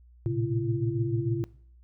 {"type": "tone cluster", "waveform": "sine", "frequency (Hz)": [112.6, 119.3, 135.2, 339.4], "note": ["A2", "A#2", "C#3", "F4"], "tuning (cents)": [40, 41, -43, -49], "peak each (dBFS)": -31, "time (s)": [0.26, 1.44], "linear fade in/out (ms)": 0, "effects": ["noise-tail reverb RT60 0.6 s tail -21 dB re dry", "added 60 Hz sine -52 dBFS peak until 1.83 s"]}